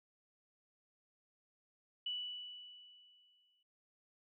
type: tone with exponential decay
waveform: sine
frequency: 2960 Hz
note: F#7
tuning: in tune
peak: -36 dBFS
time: 2.06-3.63 s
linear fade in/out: 5 ms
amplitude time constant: 340 ms
effects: none